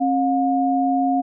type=tone pair together; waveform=sine; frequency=269.4 / 716 Hz; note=C#4 / F5; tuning=-49 / +43 cents; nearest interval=octave + perfect fourth; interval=1692 cents; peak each=-19 dBFS; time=0-1.22 s; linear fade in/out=20 ms; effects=none